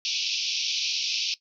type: band-pass noise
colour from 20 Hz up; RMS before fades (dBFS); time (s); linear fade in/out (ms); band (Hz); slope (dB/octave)
white; -28; 0.05-1.34; 0; 2400 to 5900; 96
effects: noise-tail reverb RT60 0.1 s tail -17 dB re dry